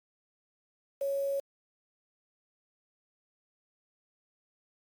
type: tone with quantisation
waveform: sine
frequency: 554.4 Hz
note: C#5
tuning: in tune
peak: -28 dBFS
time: 1.01-1.4 s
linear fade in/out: 5 ms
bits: 8
effects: MP3 96 kbps